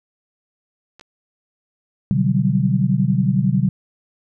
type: clicks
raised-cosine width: 0.2 ms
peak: -25 dBFS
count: 2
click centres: 0.996 / 1.011 s
type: chord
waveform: sine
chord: G major seventh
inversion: first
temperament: equal with one note detuned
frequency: 126.58 / 146.83 / 185 / 196 Hz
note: B2 / D3 / F#3 / G3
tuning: +43 / 0 / 0 / 0 cents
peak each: -20 dBFS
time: 2.11-3.69 s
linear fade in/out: 0 ms
effects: none